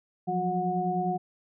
sine tone cluster, 173.7 / 183.5 / 363.7 / 730 Hz, F3 / F#3 / F#4 / F#5, -9 / -14 / -30 / -24 cents, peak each -32 / -33 / -33 / -28 dBFS, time 0.27-1.18 s, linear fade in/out 20 ms, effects none

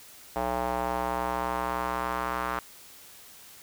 square tone with band-pass filter sweep, 61.74 Hz, B1, in tune, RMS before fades -30 dBFS, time 0.36-2.59 s, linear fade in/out 0 ms, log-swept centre 770 to 1200 Hz, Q 2.4, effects white hiss -50 dBFS RMS until 3.62 s

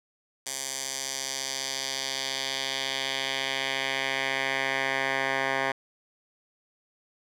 10% pulse tone with band-pass filter sweep, 134.5 Hz, C3, 48 cents sharp, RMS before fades -30 dBFS, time 0.46-5.72 s, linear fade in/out 5 ms, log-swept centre 7500 to 1500 Hz, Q 1.5, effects none

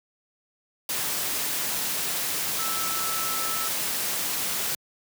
sine tone in noise, 1314 Hz, E6, 6 cents flat, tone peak -32 dBFS, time 2.59-3.68 s, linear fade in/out 2 ms, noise white, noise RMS -28 dBFS, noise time 0.89-4.75 s, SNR -7 dB, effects high-pass 100 Hz 12 dB/octave

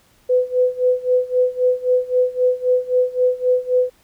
sine tone with tremolo, 502 Hz, B4, 28 cents sharp, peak -11 dBFS, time 0.29-3.9 s, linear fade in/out 10 ms, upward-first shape sine, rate 3.8 Hz, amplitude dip 90%, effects pink hiss -56 dBFS RMS until 4.03 s

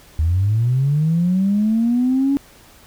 sine linear sweep, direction up, 75.6 to 282.1 Hz, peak -13 dBFS, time 0.19-2.37 s, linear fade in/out 0 ms, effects tanh soft clip ceiling -9 dBFS + pink hiss -47 dBFS RMS until 2.86 s

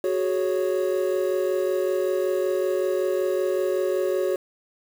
triangle chord, F# suspended second, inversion none, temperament equal, 370 / 415.3 / 554.4 Hz, F#4 / G#4 / C#5, 0 / 0 / 0 cents, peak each -22 / -26 / -24 dBFS, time 0.04-4.36 s, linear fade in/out 2 ms, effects 7-bit

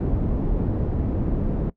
pink low-pass noise, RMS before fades -23 dBFS, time 0-1.7 s, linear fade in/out 5 ms, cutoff 350 Hz, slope 12 dB/octave, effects noise-tail reverb RT60 0.1 s tail -20 dB re dry

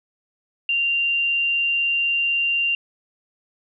sine tone, 2778 Hz, F7, 10 cents flat, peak -18 dBFS, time 0.69-2.75 s, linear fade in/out 2 ms, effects none

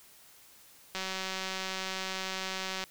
click train, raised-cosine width 0.2 ms, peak -18 dBFS, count 358, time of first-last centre 0.95-2.839 s, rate 189 Hz, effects white hiss -57 dBFS RMS until 2.9 s

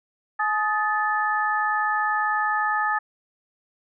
sine tone cluster, 851 / 1255 / 1746 Hz, G#5 / D#6 / A6, +42 / +15 / -14 cents, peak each -25 dBFS, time 0.39-2.99 s, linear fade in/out 10 ms, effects none

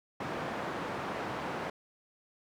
white band-pass noise, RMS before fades -37 dBFS, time 0.2-1.7 s, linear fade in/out 5 ms, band 120 to 1100 Hz, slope 12 dB/octave, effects none

